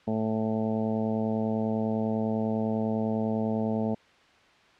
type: harmonic tone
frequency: 110 Hz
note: A2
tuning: in tune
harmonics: 1 / 2 / 3 / 4 / 5 / 6 / 7 / 8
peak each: -35 / -27 / -40 / -34 / -37 / -36 / -41 / -43 dBFS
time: 0.07-3.95 s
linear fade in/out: 10 ms
effects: white hiss -58 dBFS RMS until 4.79 s + low-pass 3000 Hz 12 dB/octave

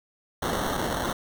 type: noise with sample-and-hold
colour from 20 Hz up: white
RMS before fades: -28 dBFS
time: 0.42-1.13 s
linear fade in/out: 5 ms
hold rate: 2450 Hz
effects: none

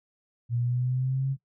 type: linear sweep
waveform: sine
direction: up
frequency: 117.9 to 136.9 Hz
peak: -24 dBFS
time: 0.49-1.37 s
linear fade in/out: 50 ms
effects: noise-tail reverb RT60 0.1 s tail -19 dB re dry

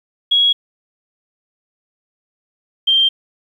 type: tone pair in turn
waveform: sine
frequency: 3322 / 3164 Hz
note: G#7 / G7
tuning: 0 / +15 cents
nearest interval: minor second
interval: 85 cents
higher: first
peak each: -10 dBFS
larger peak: neither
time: 0.31-0.53 / 2.87-3.09 s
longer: neither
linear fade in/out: 10 ms
effects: 8-bit

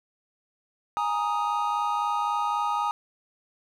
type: chord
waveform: triangle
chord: Ab suspended second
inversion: none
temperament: just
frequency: 830.6 / 934.4 / 1245.9 Hz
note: Ab5 / Bb5 / Eb6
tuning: 0 / +4 / +2 cents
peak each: -27 / -27 / -26 dBFS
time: 0.97-2.91 s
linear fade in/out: 0 ms
effects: none

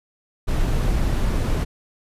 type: noise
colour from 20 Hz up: brown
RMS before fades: -20 dBFS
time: 0.47-1.65 s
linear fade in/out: 20 ms
effects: resampled to 32000 Hz

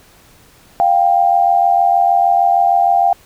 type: tone pair together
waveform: sine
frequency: 701.5 / 788 Hz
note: F5 / G5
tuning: +8 / +9 cents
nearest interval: major second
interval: 201 cents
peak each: -12 dBFS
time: 0.8-3.13 s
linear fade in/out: 0 ms
effects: pink hiss -47 dBFS RMS until 3.25 s

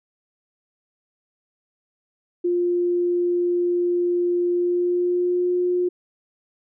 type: tone with pitch glide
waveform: sine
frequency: 351.5 to 357.6 Hz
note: F4 to F4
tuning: +11 to +41 cents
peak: -18 dBFS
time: 2.44-5.89 s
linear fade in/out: 10 ms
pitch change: +30 cents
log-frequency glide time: 4.51-5.52 s
effects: none

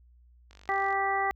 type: click train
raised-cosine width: 0.2 ms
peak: -35 dBFS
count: 21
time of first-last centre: 0.51-0.927 s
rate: 48 Hz
type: harmonic tone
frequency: 392 Hz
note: G4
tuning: in tune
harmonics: 1 / 2 / 3 / 4 / 5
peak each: -35 / -28 / -32 / -40 / -31 dBFS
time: 0.69-1.31 s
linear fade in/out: 0 ms
effects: added 60 Hz sine -55 dBFS peak until 1.35 s

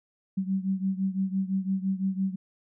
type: beating tone pair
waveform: sine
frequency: 189.7 / 195.6 Hz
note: F#3 / G3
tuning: +43 / -4 cents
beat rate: 5.9 Hz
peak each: -27 / -30 dBFS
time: 0.37-2.36 s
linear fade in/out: 10 ms
effects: none

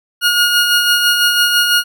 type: tone with tremolo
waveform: 20% pulse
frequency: 1434 Hz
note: F6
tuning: 45 cents sharp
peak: -4 dBFS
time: 0.21-1.84 s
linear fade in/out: 50 ms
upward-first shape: sine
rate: 6 Hz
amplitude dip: 40%
effects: none

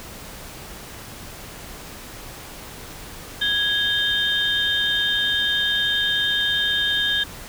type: tone cluster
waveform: sine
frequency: 1658 / 3155 / 3647 Hz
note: G#6 / G7 / A#7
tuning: -3 / +10 / -39 cents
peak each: -23 dBFS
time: 3.41-7.24 s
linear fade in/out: 10 ms
effects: pink hiss -38 dBFS RMS until 7.48 s

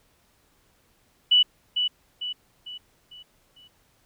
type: tone with echo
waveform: sine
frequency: 2960 Hz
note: F#7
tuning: in tune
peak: -14 dBFS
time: 1.31-1.43 s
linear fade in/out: 10 ms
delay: 450 ms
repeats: 5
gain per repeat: -7 dB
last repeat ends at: 3.68 s
effects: pink hiss -64 dBFS RMS until 4.05 s

